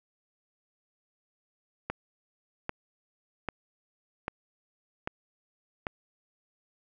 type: click train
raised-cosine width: 0.5 ms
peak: -16 dBFS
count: 6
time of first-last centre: 1.9-5.868 s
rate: 1.26 Hz
effects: none